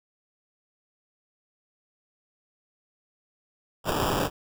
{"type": "noise with sample-and-hold", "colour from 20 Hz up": "violet", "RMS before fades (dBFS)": -26, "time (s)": [3.84, 4.3], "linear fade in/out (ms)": 50, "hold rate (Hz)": 2100, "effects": []}